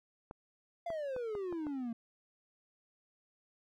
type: clicks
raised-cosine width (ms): 1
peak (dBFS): -31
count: 6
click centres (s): 0.311 / 0.903 / 1.164 / 1.352 / 1.526 / 1.668
type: exponential sweep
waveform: triangle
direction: down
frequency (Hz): 698.5 to 225.2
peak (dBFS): -34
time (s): 0.86-1.93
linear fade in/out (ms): 5
effects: none